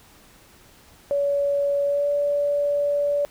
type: tone with pitch glide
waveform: sine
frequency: 567 to 576.6 Hz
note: C#5 to D5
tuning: +39 to -32 cents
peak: -19 dBFS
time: 1.11-3.25 s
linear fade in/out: 0 ms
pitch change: +29 cents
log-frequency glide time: 1.84-2.08 s
effects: pink hiss -52 dBFS RMS until 3.3 s